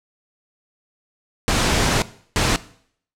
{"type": "noise bursts at uneven times", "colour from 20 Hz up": "pink", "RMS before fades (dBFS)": -18, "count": 2, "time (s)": [[1.48, 2.02], [2.36, 2.56]], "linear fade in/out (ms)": 0, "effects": ["noise-tail reverb RT60 0.6 s tail -18 dB re dry", "low-pass 8000 Hz 12 dB/octave"]}